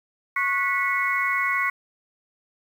harmonic tone with a mistuned harmonic, 366.2 Hz, F#4, 18 cents flat, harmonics 3 / 4 / 5 / 6, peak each -26 / -30 / -25 / -26 dBFS, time 0.36-1.7 s, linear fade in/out 5 ms, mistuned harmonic 5, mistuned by +120 cents, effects 8-bit

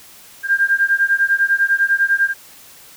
sine beating tone pair, 1594 / 1604 Hz, G6 / G6, +28 / +39 cents, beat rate 10 Hz, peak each -16 / -16 dBFS, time 0.43-2.34 s, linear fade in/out 50 ms, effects white hiss -43 dBFS RMS until 2.96 s

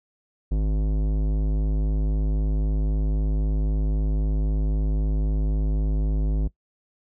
sine tone with tanh clipping, 51.91 Hz, G#1, in tune, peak -22 dBFS, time 0.51-6.48 s, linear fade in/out 10 ms, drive 16 dB, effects noise-tail reverb RT60 0.1 s tail -19 dB re dry

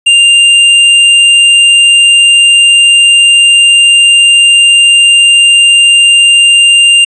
sine tone with tanh clipping, 2794 Hz, F7, in tune, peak -3 dBFS, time 0.06-7.05 s, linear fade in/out 10 ms, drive 15 dB, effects resampled to 22050 Hz

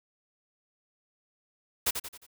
white noise with echo, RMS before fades -26 dBFS, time 1.86-1.91 s, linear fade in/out 10 ms, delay 89 ms, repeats 4, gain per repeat -7 dB, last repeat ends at 2.266 s, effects none

